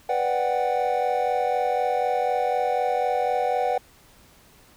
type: chord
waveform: triangle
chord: G major seventh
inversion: first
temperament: equal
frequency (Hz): 493.9 / 587.3 / 740 / 784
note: B4 / D5 / F#5 / G5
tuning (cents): 0 / 0 / 0 / 0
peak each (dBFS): -24 / -27 / -22 / -26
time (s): 0.09-3.78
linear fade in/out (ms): 5
effects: tanh soft clip ceiling -10 dBFS + pink hiss -54 dBFS RMS until 4.76 s